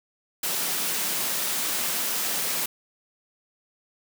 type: high-pass noise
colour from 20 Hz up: white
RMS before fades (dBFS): -27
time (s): 0.43-2.66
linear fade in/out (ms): 5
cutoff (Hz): 140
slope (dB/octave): 96
effects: none